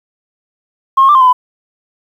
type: tone with pitch steps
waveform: sine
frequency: 1073 / 1080 / 1179 / 1053 / 1017 / 1002 Hz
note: C6 / C#6 / D6 / C6 / C6 / B5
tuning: +43 / -45 / +6 / +11 / -50 / +25 cents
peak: -3 dBFS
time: 0.97-1.33 s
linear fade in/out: 10 ms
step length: 60 ms
effects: tanh soft clip ceiling 0 dBFS + 7-bit